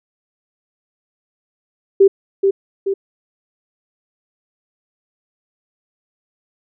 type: tone with echo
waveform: sine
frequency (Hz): 391.6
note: G4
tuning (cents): -2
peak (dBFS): -5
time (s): 2-2.08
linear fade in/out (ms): 10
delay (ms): 430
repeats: 2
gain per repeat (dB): -5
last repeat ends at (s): 2.94
effects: none